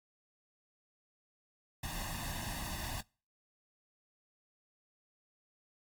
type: noise with comb filter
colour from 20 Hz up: pink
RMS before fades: -40 dBFS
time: 1.83-3.01 s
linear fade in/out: 5 ms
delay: 1.1 ms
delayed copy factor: +0.85
effects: noise-tail reverb RT60 0.4 s tail -26 dB re dry + AAC 64 kbps